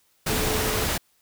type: tone in noise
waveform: sine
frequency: 434 Hz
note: A4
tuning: 24 cents flat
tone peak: -30 dBFS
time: 0.29-0.85 s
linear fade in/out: 10 ms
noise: pink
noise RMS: -25 dBFS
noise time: 0.26-0.98 s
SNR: -8 dB
effects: white hiss -65 dBFS RMS until 1.21 s